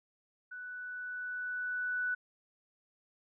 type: tone with level ramp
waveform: sine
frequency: 1486 Hz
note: F#6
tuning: 7 cents sharp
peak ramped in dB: -42 to -30 dBFS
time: 0.51-2.15 s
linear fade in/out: 10 ms
effects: none